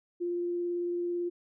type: tone with vibrato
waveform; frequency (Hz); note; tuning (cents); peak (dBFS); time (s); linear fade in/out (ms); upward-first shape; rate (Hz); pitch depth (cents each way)
sine; 349.2; F4; 0; -29; 0.2-1.3; 20; triangle; 18; 10
effects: none